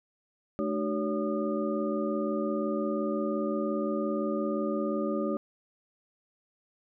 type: tone cluster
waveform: sine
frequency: 216.2 / 301.9 / 379.3 / 564 / 1219 Hz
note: A3 / D4 / F#4 / C#5 / D#6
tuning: -30 / +48 / +43 / +30 / -36 cents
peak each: -32 / -33 / -34 / -33 / -39 dBFS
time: 0.59-5.37 s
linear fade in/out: 0 ms
effects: none